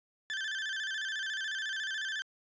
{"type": "tone with vibrato", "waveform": "30% pulse", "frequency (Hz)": 1649, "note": "G#6", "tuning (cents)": -13, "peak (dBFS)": -31, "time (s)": [0.3, 2.22], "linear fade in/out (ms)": 0, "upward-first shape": "square", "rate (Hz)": 14, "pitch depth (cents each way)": 91, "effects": ["resampled to 16000 Hz"]}